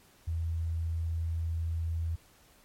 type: tone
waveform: sine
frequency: 82.41 Hz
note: E2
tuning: in tune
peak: -29 dBFS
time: 0.27-2.16 s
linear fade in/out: 10 ms
effects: pink hiss -61 dBFS RMS until 2.64 s + MP3 64 kbps